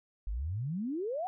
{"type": "exponential sweep", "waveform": "sine", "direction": "up", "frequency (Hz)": [45.9, 774], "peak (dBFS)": -32, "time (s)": [0.27, 1.27], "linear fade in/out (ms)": 0, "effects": []}